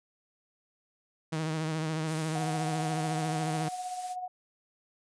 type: tone with vibrato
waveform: sawtooth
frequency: 157.9 Hz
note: D#3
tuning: 26 cents sharp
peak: -26 dBFS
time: 1.32-3.69 s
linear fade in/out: 10 ms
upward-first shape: triangle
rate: 14 Hz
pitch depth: 50 cents each way
type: noise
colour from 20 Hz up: blue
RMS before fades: -42 dBFS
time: 2.05-4.16 s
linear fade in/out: 50 ms
type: tone with tremolo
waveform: sine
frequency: 731 Hz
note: F#5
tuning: 21 cents flat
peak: -32 dBFS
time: 2.35-4.28 s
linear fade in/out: 5 ms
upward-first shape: sine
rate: 16 Hz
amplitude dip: 50%
effects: resampled to 22050 Hz